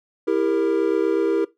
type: chord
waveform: triangle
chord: E diminished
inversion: none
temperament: equal with one note detuned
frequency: 329.6 / 398.6 / 466.2 Hz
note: E4 / G4 / Bb4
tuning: 0 / +29 / 0 cents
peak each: -20 dBFS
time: 0.27-1.45 s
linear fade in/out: 10 ms
effects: noise-tail reverb RT60 0.2 s tail -19 dB re dry